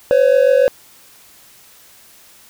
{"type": "tone pair together", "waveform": "triangle", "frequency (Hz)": [507.4, 554.4], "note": ["B4", "C#5"], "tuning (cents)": [47, 0], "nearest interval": "major second", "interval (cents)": 153, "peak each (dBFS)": -10, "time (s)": [0.11, 0.68], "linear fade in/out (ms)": 0, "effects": ["white hiss -46 dBFS RMS until 2.49 s"]}